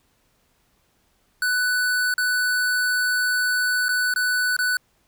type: tone with dropouts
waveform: square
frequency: 1491 Hz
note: F#6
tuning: 13 cents sharp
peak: -20 dBFS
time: 1.42-4.77 s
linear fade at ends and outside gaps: 2 ms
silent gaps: 2.14-2.18 / 3.884-3.89 / 4.139-4.16 / 4.566-4.589 s
effects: pink hiss -65 dBFS RMS until 5.07 s